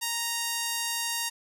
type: tone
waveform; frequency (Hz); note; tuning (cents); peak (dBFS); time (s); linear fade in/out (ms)
5% pulse; 932.3; A#5; 0; -16; 0.01-1.3; 20
effects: none